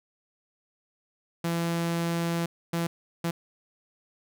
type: tone bursts at uneven times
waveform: sawtooth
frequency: 168.7 Hz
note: E3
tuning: 40 cents sharp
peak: -22 dBFS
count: 3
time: 1.44-2.46 / 2.73-2.87 / 3.24-3.31 s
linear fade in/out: 5 ms
effects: none